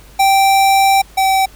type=tone pair in turn; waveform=square; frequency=781 / 769.8 Hz; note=G5 / G5; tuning=-7 / -32 cents; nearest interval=unison; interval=25 cents; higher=first; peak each=-9 / -11 dBFS; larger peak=first; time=0.19-1.02 / 1.17-1.46 s; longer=first; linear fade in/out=10 ms; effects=added 50 Hz sine -40 dBFS peak until 1.55 s + pink hiss -44 dBFS RMS until 1.55 s